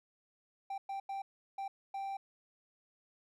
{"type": "tone bursts at uneven times", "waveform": "triangle", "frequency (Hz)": 784, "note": "G5", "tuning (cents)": 0, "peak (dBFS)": -35, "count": 5, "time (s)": [[0.7, 0.78], [0.89, 1], [1.09, 1.22], [1.58, 1.68], [1.94, 2.17]], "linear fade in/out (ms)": 5, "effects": []}